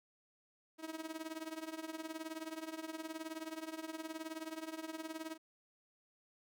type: tone with tremolo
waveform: sawtooth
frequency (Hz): 319.4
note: D#4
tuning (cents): +45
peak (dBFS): -35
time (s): 0.78-5.38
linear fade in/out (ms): 50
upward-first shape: triangle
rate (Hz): 19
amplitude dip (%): 90
effects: none